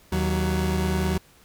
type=tone pair together; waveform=30% pulse; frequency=78.4 / 186.47 Hz; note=D#2 / F#3; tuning=+14 / +14 cents; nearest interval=octave + minor third; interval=1500 cents; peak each=-22 dBFS; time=0.12-1.18 s; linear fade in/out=5 ms; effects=pink hiss -55 dBFS RMS until 1.44 s